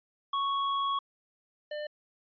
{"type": "tone pair in turn", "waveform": "square", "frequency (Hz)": [1108.7, 598.6], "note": ["C#6", "D5"], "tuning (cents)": [0, 33], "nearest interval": "major seventh", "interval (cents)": 1067, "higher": "first", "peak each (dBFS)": [-28, -35], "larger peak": "first", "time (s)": [[0.33, 0.99], [1.71, 1.87]], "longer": "first", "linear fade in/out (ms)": 5, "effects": ["resampled to 11025 Hz"]}